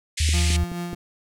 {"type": "band-pass noise", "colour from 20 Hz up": "pink", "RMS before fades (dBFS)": -28, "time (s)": [0.17, 0.57], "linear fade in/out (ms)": 10, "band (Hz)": [2000, 9800], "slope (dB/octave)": 48}
{"type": "tone", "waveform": "sine", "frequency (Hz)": 77.78, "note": "D#2", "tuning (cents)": 0, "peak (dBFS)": -18, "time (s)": [0.2, 0.64], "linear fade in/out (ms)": 5}
{"type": "click train", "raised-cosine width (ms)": 3, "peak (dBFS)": -19, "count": 4, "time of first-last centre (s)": [0.29, 0.931], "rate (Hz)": 4.68}
{"type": "tone with tremolo", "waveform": "35% pulse", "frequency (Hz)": 174.1, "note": "F3", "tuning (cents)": -5, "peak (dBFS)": -25, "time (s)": [0.33, 0.95], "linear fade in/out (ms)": 10, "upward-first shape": "sine", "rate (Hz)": 4.7, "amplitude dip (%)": 40}
{"effects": []}